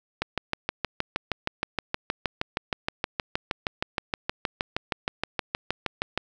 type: click train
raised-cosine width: 0.3 ms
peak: -9 dBFS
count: 39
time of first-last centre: 0.22-6.176 s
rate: 6.38 Hz
effects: none